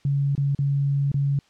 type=tone with dropouts; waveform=sine; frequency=140.3 Hz; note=C#3; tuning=21 cents sharp; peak=-19 dBFS; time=0.05-1.39 s; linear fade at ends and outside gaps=2 ms; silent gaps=0.352-0.378 / 0.549-0.589 / 1.117-1.142 s; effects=white hiss -60 dBFS RMS until 1.49 s + low-pass 5000 Hz 12 dB/octave